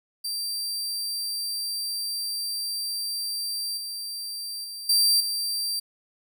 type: tone with level steps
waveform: sawtooth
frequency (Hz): 4699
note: D8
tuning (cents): 0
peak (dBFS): -25 / -29 / -32 / -15 / -23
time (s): 0.24-5.8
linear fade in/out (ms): 10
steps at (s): 3.77 / 4.64 / 4.89 / 5.2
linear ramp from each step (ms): 5
effects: none